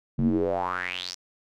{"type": "tone with band-pass filter sweep", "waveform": "square", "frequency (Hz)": 45.2, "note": "F#1", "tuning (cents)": -40, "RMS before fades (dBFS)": -27, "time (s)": [0.18, 1.15], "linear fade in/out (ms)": 10, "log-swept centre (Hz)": [170, 5800], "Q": 6.4, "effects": []}